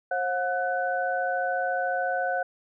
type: tone cluster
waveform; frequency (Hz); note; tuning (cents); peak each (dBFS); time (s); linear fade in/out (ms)
sine; 536 / 722 / 1502; C5 / F#5 / F#6; +42 / -43 / +26; -30 / -27 / -30; 0.11-2.43; 5
effects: none